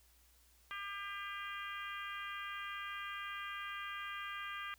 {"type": "harmonic tone", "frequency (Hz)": 400.3, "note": "G4", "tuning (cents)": 36, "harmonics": [3, 4, 5, 6, 7, 8], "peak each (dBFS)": [-45, -47, -49, -51, -52, -53], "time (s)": [0.71, 4.74], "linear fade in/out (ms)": 0, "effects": ["added 60 Hz sine -68 dBFS peak until 4.78 s", "white hiss -69 dBFS RMS until 4.78 s"]}